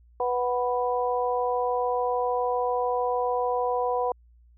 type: harmonic tone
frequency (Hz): 246.9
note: B3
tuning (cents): 0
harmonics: 2 / 3 / 4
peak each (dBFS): -26 / -28 / -29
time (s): 0.2-4.12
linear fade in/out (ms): 2
effects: added 59 Hz sine -53 dBFS peak until 4.57 s